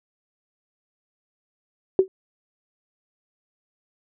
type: tone with exponential decay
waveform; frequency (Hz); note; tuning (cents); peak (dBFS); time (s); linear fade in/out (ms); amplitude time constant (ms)
sine; 379.5; F#4; +44; -8; 1.99-2.08; 1; 19
effects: none

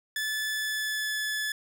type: tone with pitch glide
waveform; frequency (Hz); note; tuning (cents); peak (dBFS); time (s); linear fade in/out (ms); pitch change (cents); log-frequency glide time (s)
sawtooth; 1736 to 1723; A6 to A6; -24 to -37; -25; 0.16-1.52; 2; -13; 0.5-1.17
effects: none

